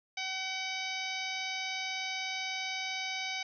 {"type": "harmonic tone with a mistuned harmonic", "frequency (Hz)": 758, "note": "F#5", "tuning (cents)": 42, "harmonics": [1, 2, 3, 4, 5, 6, 7, 8], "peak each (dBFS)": [-42, -47, -37, -43, -42, -45, -47, -47], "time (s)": [0.17, 3.43], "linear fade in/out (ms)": 5, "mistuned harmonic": 6, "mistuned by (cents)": 52, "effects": []}